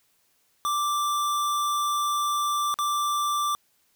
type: tone with dropouts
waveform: square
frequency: 1175 Hz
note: D6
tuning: 1 cent sharp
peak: -24 dBFS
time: 0.65-3.55 s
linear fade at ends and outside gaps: 0 ms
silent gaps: 2.741-2.788 s
effects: white hiss -67 dBFS RMS until 3.95 s